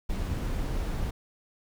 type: noise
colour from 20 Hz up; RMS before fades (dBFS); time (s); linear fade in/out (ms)
brown; -30; 0.09-1.11; 10
effects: none